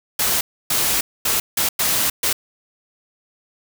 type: noise bursts at uneven times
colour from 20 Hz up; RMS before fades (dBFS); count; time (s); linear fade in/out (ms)
white; -19; 6; 0.19-0.41 / 0.7-1.01 / 1.25-1.4 / 1.57-1.69 / 1.79-2.1 / 2.23-2.33; 5
effects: none